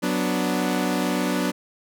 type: chord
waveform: sawtooth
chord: B minor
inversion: second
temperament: equal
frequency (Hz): 185 / 246.9 / 293.7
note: F#3 / B3 / D4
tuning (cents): 0 / 0 / 0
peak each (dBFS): -22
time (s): 0.02-1.52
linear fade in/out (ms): 20
effects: none